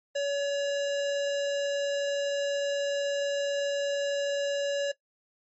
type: tone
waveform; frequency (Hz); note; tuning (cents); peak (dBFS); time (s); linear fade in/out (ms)
square; 566; C#5; +36; -27; 0.15-4.92; 10
effects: noise-tail reverb RT60 0.1 s tail -17 dB re dry + MP3 32 kbps